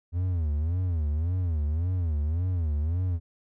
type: tone with vibrato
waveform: triangle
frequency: 82.41 Hz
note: E2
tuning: in tune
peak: -22 dBFS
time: 0.12-3.2 s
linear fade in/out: 50 ms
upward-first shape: sine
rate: 1.8 Hz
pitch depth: 200 cents each way
effects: none